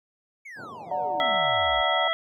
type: exponential sweep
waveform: triangle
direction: down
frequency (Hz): 2288 to 53.9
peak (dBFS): -37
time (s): 0.45-1.82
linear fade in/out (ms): 10
type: band-pass noise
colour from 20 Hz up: white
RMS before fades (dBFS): -44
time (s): 0.55-1.4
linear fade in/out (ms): 50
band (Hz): 100 to 920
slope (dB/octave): 48
type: chord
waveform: sine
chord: D augmented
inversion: none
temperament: just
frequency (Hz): 587.3 / 734.2 / 917.7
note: D5 / F#5 / A#5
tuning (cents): 0 / -14 / -27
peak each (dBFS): -31 / -27 / -31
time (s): 0.91-2.08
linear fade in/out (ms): 2
type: harmonic tone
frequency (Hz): 659.3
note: E5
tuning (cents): 0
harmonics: 1 / 2 / 3 / 5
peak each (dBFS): -28 / -28 / -28 / -28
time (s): 1.2-2.13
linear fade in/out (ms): 0
effects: none